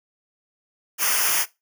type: noise with comb filter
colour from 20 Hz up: white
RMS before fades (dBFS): -21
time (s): 0.98-1.46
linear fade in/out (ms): 50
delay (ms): 0.25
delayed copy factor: -0.85
effects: noise-tail reverb RT60 0.2 s tail -18 dB re dry